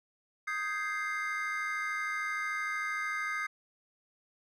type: chord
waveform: triangle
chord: Ab major seventh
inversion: second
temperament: equal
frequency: 1244.5 / 1568 / 1661.2 / 2093 Hz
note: Eb6 / G6 / Ab6 / C7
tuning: 0 / 0 / 0 / 0 cents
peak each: -35 / -37 / -40 / -34 dBFS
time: 0.47-3.47 s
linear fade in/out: 10 ms
effects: none